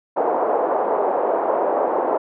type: band-pass noise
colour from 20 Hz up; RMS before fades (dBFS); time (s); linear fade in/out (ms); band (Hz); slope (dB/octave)
pink; -20; 0.16-2.18; 10; 420 to 900; 24
effects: none